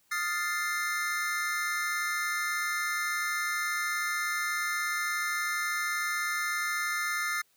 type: chord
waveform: square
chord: F dominant seventh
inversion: third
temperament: equal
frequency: 1244.5 / 1396.9 / 1760 / 2093 Hz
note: Eb6 / F6 / A6 / C7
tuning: 0 / 0 / 0 / 0 cents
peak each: -37 / -36 / -35 / -34 dBFS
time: 0.11-7.42 s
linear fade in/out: 10 ms
effects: white hiss -68 dBFS RMS until 7.56 s